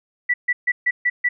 sine tone bursts, 1961 Hz, B6, 13 cents flat, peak -15 dBFS, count 6, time 0.29-1.29 s, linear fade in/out 10 ms, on 50 ms, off 140 ms, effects none

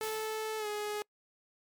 sawtooth tone with pitch glide, 436.5 to 418.5 Hz, A4 to G#4, -14 to +13 cents, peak -30 dBFS, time 0.01-1.02 s, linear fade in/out 0 ms, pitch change -73 cents, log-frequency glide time 0.58-0.67 s
white noise with exponential decay, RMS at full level -42 dBFS, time 0.03-0.95 s, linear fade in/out 2 ms, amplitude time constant 200 ms
effects noise-tail reverb RT60 0.1 s tail -26 dB re dry + MP3 96 kbps

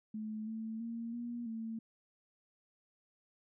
sine tone with pitch steps, 216.2 / 222 / 231 / 238.1 / 224.8 Hz, A3 / A3 / A#3 / A#3 / A3, -30 / +16 / -16 / +37 / +37 cents, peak -38 dBFS, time 0.14-1.79 s, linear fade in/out 5 ms, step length 330 ms, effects none

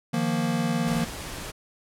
square chord, Eb suspended second, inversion none, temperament equal, 155.56 / 174.61 / 233.1 Hz, Eb3 / F3 / Bb3, 0 / 0 / 0 cents, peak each -30 / -29 / -27 dBFS, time 0.13-1.05 s, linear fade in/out 10 ms
pink noise, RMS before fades -36 dBFS, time 0.86-1.52 s, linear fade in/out 20 ms
effects low-pass 12000 Hz 12 dB/octave

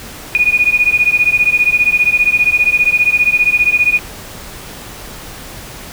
sine beating tone pair, 2451 / 2466 Hz, D#7 / D#7, -27 / -16 cents, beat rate 15 Hz, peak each -12 dBFS, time 0.35-3.99 s, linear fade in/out 0 ms, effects pink hiss -31 dBFS RMS until 5.92 s

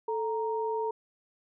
sine tone pair together, 440 / 932.3 Hz, A4 / A#5, 0 / 0 cents, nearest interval octave + minor second, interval 1300 cents, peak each -30 / -32 dBFS, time 0.08-0.91 s, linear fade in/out 5 ms, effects none

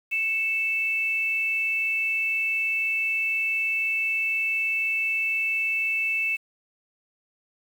sine tone pair together, 2217 / 2641 Hz, C#7 / E7, 0 / +3 cents, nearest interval minor third, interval 303 cents, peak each -31 / -23 dBFS, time 0.11-6.37 s, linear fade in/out 20 ms, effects 8-bit

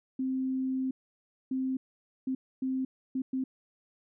sine tone bursts at uneven times, 261.6 Hz, C4, in tune, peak -28 dBFS, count 6, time 0.19-0.91 / 1.51-1.77 / 2.27-2.35 / 2.62-2.85 / 3.15-3.22 / 3.33-3.44 s, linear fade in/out 5 ms, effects none

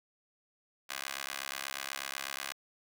15% pulse tone with high-pass filter, 68.2 Hz, C#2, 28 cents flat, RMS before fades -40 dBFS, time 0.89-2.53 s, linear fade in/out 10 ms, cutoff 1500 Hz, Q 0.8, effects none

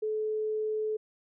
sine tone, 431.4 Hz, A4, 34 cents flat, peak -28 dBFS, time 0.02-0.97 s, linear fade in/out 10 ms, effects none

